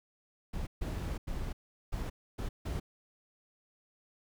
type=noise bursts at uneven times; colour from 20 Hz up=brown; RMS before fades=-36 dBFS; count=6; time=0.53-0.67 / 0.81-1.18 / 1.27-1.53 / 1.92-2.1 / 2.38-2.49 / 2.65-2.8 s; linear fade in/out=10 ms; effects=none